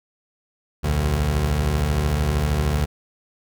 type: beating tone pair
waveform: 25% pulse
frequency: 61.74 / 74.74 Hz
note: B1 / D2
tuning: 0 / +31 cents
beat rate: 13 Hz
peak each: -22 / -16 dBFS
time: 0.83-2.86 s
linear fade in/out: 20 ms
effects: none